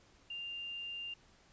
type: tone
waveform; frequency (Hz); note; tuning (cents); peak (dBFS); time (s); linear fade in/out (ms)
sine; 2794; F7; 0; -40; 0.3-1.14; 5
effects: pink hiss -65 dBFS RMS until 1.52 s + resampled to 16000 Hz